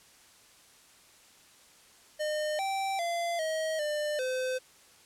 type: tone with pitch steps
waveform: square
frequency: 608 / 778 / 685 / 634 / 598 / 513 Hz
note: D#5 / G5 / F5 / D#5 / D5 / C5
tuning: -40 / -13 / -34 / +32 / +31 / -34 cents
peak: -30 dBFS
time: 2.19-4.59 s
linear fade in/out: 20 ms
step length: 400 ms
effects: white hiss -58 dBFS RMS until 5.05 s + low-pass 10000 Hz 12 dB/octave